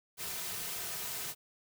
white noise with comb filter, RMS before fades -39 dBFS, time 0.17-1.35 s, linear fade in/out 50 ms, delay 3.6 ms, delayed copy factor -0.5, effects none

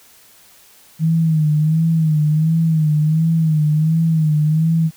sine tone with vibrato, 157.4 Hz, D#3, 20 cents sharp, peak -12 dBFS, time 0.99-4.91 s, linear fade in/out 50 ms, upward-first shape sine, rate 1.4 Hz, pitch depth 73 cents each way, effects white hiss -48 dBFS RMS until 4.96 s

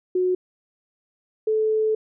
sine tone pair in turn, 366 / 435.2 Hz, F#4 / A4, -19 / -19 cents, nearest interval minor third, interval 300 cents, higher second, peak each -18 dBFS, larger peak neither, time 0.15-0.35 / 1.47-1.95 s, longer second, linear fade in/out 5 ms, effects none

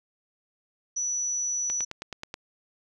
sine tone, 5920 Hz, F#8, in tune, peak -26 dBFS, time 0.96-1.85 s, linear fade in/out 10 ms
click train, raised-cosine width 0.2 ms, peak -18 dBFS, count 7, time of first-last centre 1.7-2.341 s, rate 9.36 Hz
effects none

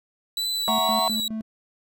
40% pulse tone with vibrato, 3941 Hz, B7, 4 cents flat, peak -23 dBFS, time 0.37-1.28 s, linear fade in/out 2 ms, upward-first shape sine, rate 1.9 Hz, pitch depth 28 cents each way
triangle chord, F# dominant seventh, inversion third, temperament equal, 659.3 / 740 / 932.3 / 1108.7 Hz, E5 / F#5 / A#5 / C#6, 0 / 0 / 0 / 0 cents, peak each -25 dBFS, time 0.68-1.08 s, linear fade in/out 0 ms
triangle tone with tremolo, 220 Hz, A3, in tune, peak -25 dBFS, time 0.68-1.42 s, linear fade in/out 10 ms, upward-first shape square, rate 4.8 Hz, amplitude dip 80%
effects none

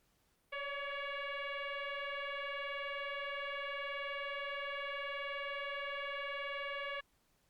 sine tone with frequency modulation, 554.4 Hz, C#5, in tune, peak -38 dBFS, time 0.52-7.01 s, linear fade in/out 10 ms, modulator 564 Hz, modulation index 4.1, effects pink hiss -75 dBFS RMS until 7.49 s + Opus 48 kbps

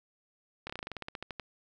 slowing click train, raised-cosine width 0.3 ms, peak -22 dBFS, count 15, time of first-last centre 0.67-1.397 s, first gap 26 ms, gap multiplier 1.1, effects none

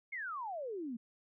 sine exponential sweep, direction down, 2218 to 220 Hz, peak -38 dBFS, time 0.12-0.97 s, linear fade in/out 10 ms, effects none

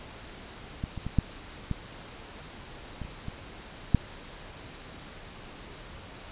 clicks, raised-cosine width 5 ms, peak -19 / -23 / -20 / -9 / -17 / -23 / -30 / -22 / -6 dBFS, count 9, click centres 0.839 / 0.977 / 1.066 / 1.187 / 1.713 / 3.017 / 3.05 / 3.284 / 3.947 s, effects pink hiss -45 dBFS RMS until 6.31 s + resampled to 8000 Hz

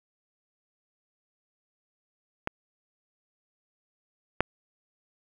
clicks, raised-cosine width 0.5 ms, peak -13 / -6 dBFS, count 2, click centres 2.474 / 4.406 s, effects 8-bit

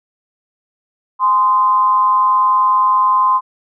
sine tone with amplitude modulation, 1035 Hz, C6, 19 cents flat, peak -7 dBFS, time 1.19-3.41 s, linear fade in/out 50 ms, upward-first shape sine, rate 201 Hz, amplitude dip 55%, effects none

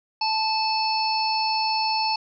harmonic tone with a mistuned harmonic, 880 Hz, A5, in tune, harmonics 1 / 3 / 5 / 6, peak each -23 / -31 / -27 / -30 dBFS, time 0.21-2.16 s, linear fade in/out 5 ms, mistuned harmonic 3, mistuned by -17 cents, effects none

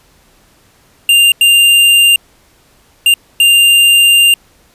square tone bursts at uneven times, 2794 Hz, F7, in tune, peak -5 dBFS, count 4, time 1.09-1.32 / 1.41-2.16 / 3.06-3.14 / 3.4-4.34 s, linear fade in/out 2 ms, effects pink hiss -49 dBFS RMS until 4.74 s + resampled to 32000 Hz

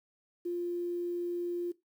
sine tone with quantisation, 349.2 Hz, F4, in tune, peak -31 dBFS, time 0.45-1.72 s, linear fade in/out 10 ms, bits 10, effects noise-tail reverb RT60 0.2 s tail -18 dB re dry

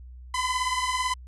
sawtooth beating tone pair, 1003 / 1021 Hz, B5 / C6, +26 / -43 cents, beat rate 18 Hz, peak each -24 / -24 dBFS, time 0.34-1.14 s, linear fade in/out 5 ms, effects added 62 Hz sine -41 dBFS peak until 1.27 s + resampled to 24000 Hz

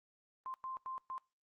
sine tone bursts at uneven times, 1046.5 Hz, C6, in tune, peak -40 dBFS, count 4, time 0.46-0.54 / 0.64-0.77 / 0.86-0.98 / 1.1-1.18 s, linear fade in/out 0 ms, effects noise-tail reverb RT60 0.3 s tail -25 dB re dry + Opus 32 kbps

